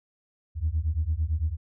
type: beating tone pair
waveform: sine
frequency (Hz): 74.6 / 83.5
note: D2 / E2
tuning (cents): +28 / +23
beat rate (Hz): 8.9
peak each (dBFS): -26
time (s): 0.55-1.57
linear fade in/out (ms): 50
effects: tanh soft clip ceiling -17 dBFS